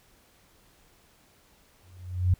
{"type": "tone with exponential growth", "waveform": "sine", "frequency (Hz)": 90.6, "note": "F#2", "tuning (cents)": -36, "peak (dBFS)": -16, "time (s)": [1.83, 2.34], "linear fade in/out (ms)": 5, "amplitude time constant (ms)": 110, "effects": ["pink hiss -61 dBFS RMS until 2.39 s"]}